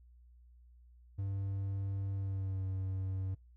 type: tone with pitch glide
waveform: triangle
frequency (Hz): 98 to 94.99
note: G2 to F#2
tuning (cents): 0 to +46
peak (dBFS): -32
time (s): 1.18-3.35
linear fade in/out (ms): 10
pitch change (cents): -54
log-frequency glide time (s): 2.14-2.64
effects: noise-tail reverb RT60 0.3 s tail -26 dB re dry + added 60 Hz sine -57 dBFS peak until 3.56 s